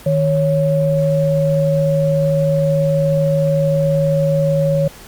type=tone pair together; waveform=sine; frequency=155.56 / 554.4 Hz; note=D#3 / C#5; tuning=0 / 0 cents; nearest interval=octave + minor seventh; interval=2200 cents; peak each=-15 dBFS; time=0.06-4.88 s; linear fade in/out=5 ms; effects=pink hiss -39 dBFS RMS until 5.07 s + Opus 48 kbps